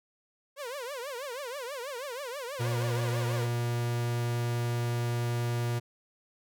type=tone with vibrato; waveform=sawtooth; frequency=523.3 Hz; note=C5; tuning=in tune; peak=-32 dBFS; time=0.56-3.48 s; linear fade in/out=50 ms; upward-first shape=triangle; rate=6.2 Hz; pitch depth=240 cents each way
type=tone; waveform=45% pulse; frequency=119.3 Hz; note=A#2; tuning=41 cents sharp; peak=-28 dBFS; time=2.59-5.8 s; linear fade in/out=20 ms
effects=none